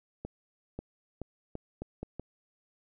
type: accelerating click train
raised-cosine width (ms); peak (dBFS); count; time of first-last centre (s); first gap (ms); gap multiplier
2; -24; 7; 0.25-2.196; 540; 0.79
effects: none